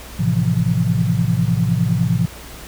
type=chord; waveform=sine; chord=F major seventh; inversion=first; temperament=equal; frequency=110 / 130.81 / 164.81 / 174.61 Hz; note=A2 / C3 / E3 / F3; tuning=0 / 0 / 0 / 0 cents; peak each=-20 dBFS; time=0.19-2.26 s; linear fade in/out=10 ms; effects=added 60 Hz sine -39 dBFS peak until 2.67 s + pink hiss -37 dBFS RMS until 2.67 s